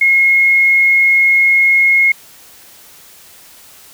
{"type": "tone", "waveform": "sine", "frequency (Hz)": 2159, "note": "C#7", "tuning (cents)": -46, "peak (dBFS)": -7, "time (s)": [0.01, 2.12], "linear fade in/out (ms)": 5, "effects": ["white hiss -41 dBFS RMS until 3.93 s"]}